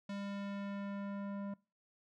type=tone with low-pass filter sweep; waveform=square; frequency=200 Hz; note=G3; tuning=35 cents sharp; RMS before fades=-42 dBFS; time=0.09-1.54 s; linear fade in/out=5 ms; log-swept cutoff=4900 to 1000 Hz; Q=0.85; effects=noise-tail reverb RT60 0.3 s tail -22 dB re dry